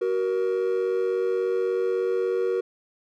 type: tone pair together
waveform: triangle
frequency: 375.4 / 471.9 Hz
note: F#4 / A#4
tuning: +25 / +21 cents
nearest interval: major third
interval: 396 cents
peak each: -22 dBFS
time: 0.01-2.61 s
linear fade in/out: 10 ms
effects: tanh soft clip ceiling -15 dBFS